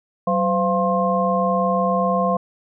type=tone cluster; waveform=sine; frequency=188.9 / 514 / 692 / 1062 Hz; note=F#3 / C5 / F5 / C6; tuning=+36 / -31 / -16 / +25 cents; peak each=-22 dBFS; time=0.27-2.37 s; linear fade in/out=5 ms; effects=none